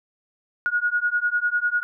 sine beating tone pair, 1441 / 1451 Hz, F#6 / F#6, -46 / -34 cents, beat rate 10 Hz, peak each -23 dBFS, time 0.66-1.83 s, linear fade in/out 0 ms, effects none

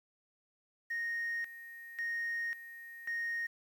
sine tone with tremolo, 1860 Hz, A#6, 4 cents flat, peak -32 dBFS, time 0.9-3.47 s, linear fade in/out 10 ms, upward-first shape square, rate 0.92 Hz, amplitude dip 80%, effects tanh soft clip ceiling -31 dBFS + 10-bit

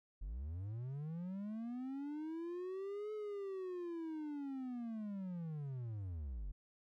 triangle linear two-way sweep, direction up then down, 41.22 to 430 to 41.22 Hz, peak -39 dBFS, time 0.21-6.52 s, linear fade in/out 10 ms, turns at 3.13 s, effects none

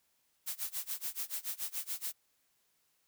blue noise with tremolo, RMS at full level -36 dBFS, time 0.46-2.13 s, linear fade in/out 20 ms, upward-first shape sine, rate 7 Hz, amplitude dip 95%, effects white hiss -75 dBFS RMS until 3.07 s

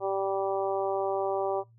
harmonic tone, 194.6 Hz, G3, 12 cents flat, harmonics 2 / 3 / 4 / 5 / 6, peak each -30 / -31 / -32 / -38 / -40 dBFS, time 0-1.64 s, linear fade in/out 50 ms, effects noise-tail reverb RT60 0.2 s tail -22 dB re dry + added 115 Hz sine -55 dBFS peak until 1.78 s

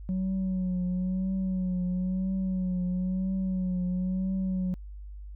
sine tone with vibrato, 185 Hz, F#3, in tune, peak -24 dBFS, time 0.09-4.74 s, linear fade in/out 0 ms, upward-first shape triangle, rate 1 Hz, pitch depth 53 cents each way, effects tanh soft clip ceiling -25 dBFS + added 50 Hz sine -39 dBFS peak until 5.35 s

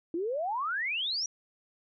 sine exponential sweep, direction up, 319.5 to 5920 Hz, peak -29 dBFS, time 0.14-1.26 s, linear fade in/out 2 ms, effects none

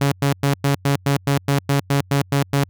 sawtooth tone bursts, 140.3 Hz, C#3, 21 cents sharp, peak -11 dBFS, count 13, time 0.01-2.64 s, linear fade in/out 5 ms, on 110 ms, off 100 ms, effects added 92 Hz sine -44 dBFS peak until 2.69 s

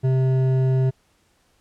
sine tone with hard clipping, 130.8 Hz, C3, in tune, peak -18 dBFS, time 0.03-0.91 s, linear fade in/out 20 ms, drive 9 dB, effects pink hiss -63 dBFS RMS until 1.6 s + low-pass 11000 Hz 12 dB/octave

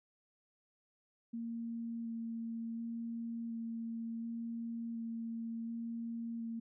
sine tone with vibrato, 230 Hz, A#3, 23 cents flat, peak -38 dBFS, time 1.33-6.6 s, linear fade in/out 10 ms, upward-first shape square, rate 0.69 Hz, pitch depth 9 cents each way, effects none

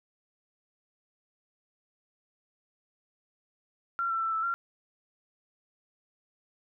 sine tone with pitch steps, 1372 / 1341 / 1333 / 1317 / 1377 Hz, F6 / E6 / E6 / E6 / F6, -31 / +29 / +19 / -2 / -25 cents, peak -27 dBFS, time 3.99-4.54 s, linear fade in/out 0 ms, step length 110 ms, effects none

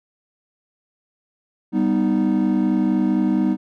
triangle chord, G augmented, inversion none, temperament equal, 196 / 246.9 / 311.1 Hz, G3 / B3 / D#4, 0 / 0 / 0 cents, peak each -18 dBFS, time 1.72-3.57 s, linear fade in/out 50 ms, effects tanh soft clip ceiling -7 dBFS

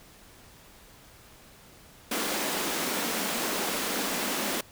pink high-pass noise, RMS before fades -30 dBFS, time 2.11-4.61 s, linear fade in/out 5 ms, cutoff 190 Hz, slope 48 dB/octave, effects pink hiss -53 dBFS RMS until 4.71 s

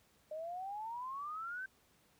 sine exponential sweep, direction up, 606 to 1568 Hz, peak -40 dBFS, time 0.31-1.66 s, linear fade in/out 5 ms, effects pink hiss -70 dBFS RMS until 2.19 s + high-pass 60 Hz 12 dB/octave

